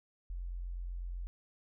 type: tone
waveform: sine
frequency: 44.02 Hz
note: F1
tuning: 14 cents sharp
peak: -37 dBFS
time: 0.3-1.27 s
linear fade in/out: 0 ms
effects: none